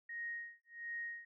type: tone with tremolo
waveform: sine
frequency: 1871 Hz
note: A#6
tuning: 6 cents sharp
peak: -39 dBFS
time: 0.09-1.25 s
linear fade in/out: 5 ms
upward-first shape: sine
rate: 1.4 Hz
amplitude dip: 100%
effects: none